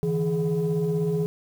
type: tone cluster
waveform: sine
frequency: 148.7 / 164.8 / 418.7 Hz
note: D3 / E3 / G#4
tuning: +22 / 0 / +14 cents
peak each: -30 / -23 / -24 dBFS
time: 0.03-1.26 s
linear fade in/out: 0 ms
effects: tanh soft clip ceiling -17 dBFS + 8-bit